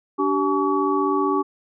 sine tone cluster, 290.1 / 385.6 / 851 / 1134 Hz, D4 / G4 / G#5 / C#6, -21 / -28 / +42 / +39 cents, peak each -23 / -22 / -28 / -23 dBFS, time 0.18-1.43 s, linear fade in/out 20 ms, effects none

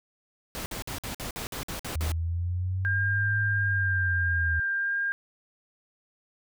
pink noise bursts, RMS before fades -35 dBFS, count 10, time 0.55-2.118 s, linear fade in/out 0 ms, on 110 ms, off 52 ms
sine linear two-way sweep, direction up then down, 77.78 to 105.5 to 79.8 Hz, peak -26 dBFS, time 1.95-4.6 s, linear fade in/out 5 ms, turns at 3.39 s
sine tone with vibrato, 1601 Hz, G6, 36 cents sharp, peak -25 dBFS, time 2.85-5.12 s, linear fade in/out 0 ms, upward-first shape sine, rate 1.5 Hz, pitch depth 9 cents each way
effects none

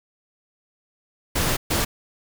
pink noise bursts at uneven times, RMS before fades -22 dBFS, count 2, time 1.35-1.57 / 1.7-1.85 s, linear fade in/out 10 ms, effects none

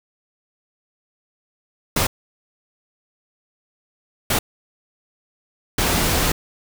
pink noise bursts at uneven times, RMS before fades -19 dBFS, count 3, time 1.96-2.07 / 4.3-4.39 / 5.78-6.32 s, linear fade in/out 5 ms, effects none

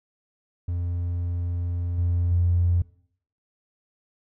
triangle tone with level steps, 87.31 Hz, F2, in tune, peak -22 / -17 / -14 dBFS, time 0.68-2.82 s, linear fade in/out 5 ms, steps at 1.98 / 2.31 s, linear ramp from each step 5 ms, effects noise-tail reverb RT60 0.6 s tail -24 dB re dry + tanh soft clip ceiling -15 dBFS

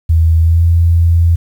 sine tone with pitch glide, 81.4 to 84.32 Hz, E2 to E2, -21 to +40 cents, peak -6 dBFS, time 0.09-1.36 s, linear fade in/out 10 ms, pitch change +61 cents, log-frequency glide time 0.4-0.64 s, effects 7-bit

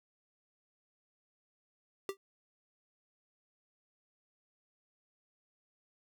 square tone with exponential decay, 392 Hz, G4, in tune, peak -31 dBFS, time 2.09-2.17 s, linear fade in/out 1 ms, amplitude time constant 16 ms, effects none

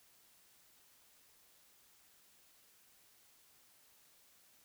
silence, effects white hiss -67 dBFS RMS until 4.64 s

